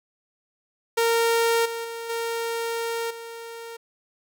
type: tone with level steps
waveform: sawtooth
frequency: 461.5 Hz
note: A#4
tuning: 17 cents flat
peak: -15 / -25 / -28 / -22 / -32 dBFS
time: 0.97-3.77 s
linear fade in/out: 10 ms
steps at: 1.65 / 1.84 / 2.09 / 3.1 s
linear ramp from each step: 10 ms
effects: none